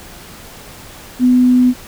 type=tone; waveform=sine; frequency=250.3 Hz; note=B3; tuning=23 cents sharp; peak=-7 dBFS; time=1.19-1.74 s; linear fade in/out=50 ms; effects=pink hiss -36 dBFS RMS until 1.87 s